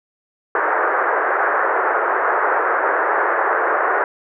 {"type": "band-pass noise", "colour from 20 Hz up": "white", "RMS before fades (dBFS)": -18, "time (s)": [0.55, 4.04], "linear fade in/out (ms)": 2, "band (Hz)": [370, 1700], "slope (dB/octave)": 48, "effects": []}